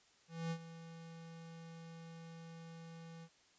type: tone with ADSR envelope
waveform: square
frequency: 165.2 Hz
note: E3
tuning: 4 cents sharp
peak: -37 dBFS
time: 0.28-3.29 s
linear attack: 230 ms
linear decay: 68 ms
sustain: -14 dB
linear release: 58 ms
effects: white hiss -69 dBFS RMS until 3.58 s + resampled to 16000 Hz